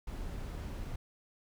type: noise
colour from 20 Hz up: brown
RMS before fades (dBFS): -40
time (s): 0.07-0.96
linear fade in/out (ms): 5
effects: none